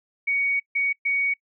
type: tone bursts at uneven times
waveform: sine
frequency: 2240 Hz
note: C#7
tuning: 18 cents sharp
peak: -20 dBFS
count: 3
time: 0.27-0.6 / 0.75-0.93 / 1.05-1.34 s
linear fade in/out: 10 ms
effects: noise-tail reverb RT60 0.1 s tail -23 dB re dry

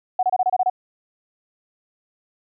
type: tone bursts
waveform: sine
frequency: 740 Hz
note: F#5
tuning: in tune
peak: -15 dBFS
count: 8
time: 0.19-0.699 s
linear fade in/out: 5 ms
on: 40 ms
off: 27 ms
effects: none

